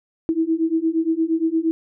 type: beating tone pair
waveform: sine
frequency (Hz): 320.3 / 328.9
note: E4 / E4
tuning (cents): -50 / -4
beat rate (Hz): 8.6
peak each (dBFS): -21 / -20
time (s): 0.29-1.71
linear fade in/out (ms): 0
effects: none